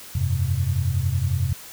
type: chord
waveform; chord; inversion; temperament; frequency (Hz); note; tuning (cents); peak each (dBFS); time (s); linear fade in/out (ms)
sine; F suspended second; none; just; 87.31 / 98.22 / 130.96; F2 / G2 / C3; 0 / +4 / +2; -24; 0.15-1.53; 5
effects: white hiss -41 dBFS RMS until 1.72 s